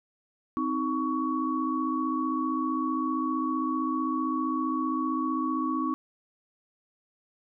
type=tone cluster; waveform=sine; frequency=260.1 / 315.5 / 1121 Hz; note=C4 / D#4 / C#6; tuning=-10 / +24 / +19 cents; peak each=-30 dBFS; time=0.57-5.94 s; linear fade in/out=0 ms; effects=none